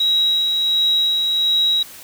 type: tone with tremolo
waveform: sine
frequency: 3845 Hz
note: B7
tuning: 47 cents flat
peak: -13 dBFS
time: 0-1.83 s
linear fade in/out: 5 ms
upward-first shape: sine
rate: 1.4 Hz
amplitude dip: 30%
effects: white hiss -39 dBFS RMS until 2.03 s